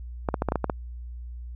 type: clicks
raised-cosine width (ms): 1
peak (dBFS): -10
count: 8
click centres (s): 0.288 / 0.342 / 0.421 / 0.487 / 0.521 / 0.557 / 0.643 / 0.698
effects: added 60 Hz sine -35 dBFS peak until 1.55 s